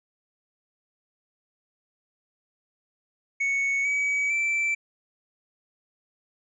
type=tone with pitch steps; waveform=triangle; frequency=2217 / 2274 / 2333 Hz; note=C#7 / C#7 / D7; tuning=0 / +44 / -12 cents; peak=-21 dBFS; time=3.4-4.75 s; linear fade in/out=10 ms; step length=450 ms; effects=resampled to 22050 Hz